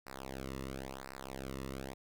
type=tone with flanger; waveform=sawtooth; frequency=66.5 Hz; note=C2; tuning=29 cents sharp; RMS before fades=-44 dBFS; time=0.06-1.94 s; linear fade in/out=10 ms; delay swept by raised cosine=0.3 to 1.3 ms; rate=0.96 Hz; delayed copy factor=-1; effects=none